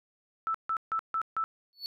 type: tone bursts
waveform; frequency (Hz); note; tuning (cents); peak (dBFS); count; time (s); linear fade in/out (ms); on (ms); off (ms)
sine; 1318.5; E6; 0; -27; 5; 0.47-1.44; 0; 74; 150
type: tone with exponential growth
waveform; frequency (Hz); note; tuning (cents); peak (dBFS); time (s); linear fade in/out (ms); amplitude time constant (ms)
triangle; 4435; C#8; 0; -29; 1.73-1.86; 0; 27
effects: none